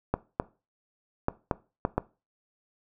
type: clicks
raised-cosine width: 1 ms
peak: -10 dBFS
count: 6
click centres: 0.14 / 0.399 / 1.284 / 1.512 / 1.851 / 1.98 s
effects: noise-tail reverb RT60 0.3 s tail -19 dB re dry